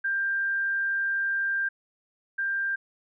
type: tone pair in turn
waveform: sine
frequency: 1588 / 1588 Hz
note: G6 / G6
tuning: +22 / +22 cents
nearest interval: unison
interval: 0 cents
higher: neither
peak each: -24 / -25 dBFS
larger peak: first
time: 0.04-1.69 / 2.38-2.76 s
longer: first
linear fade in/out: 10 ms
effects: none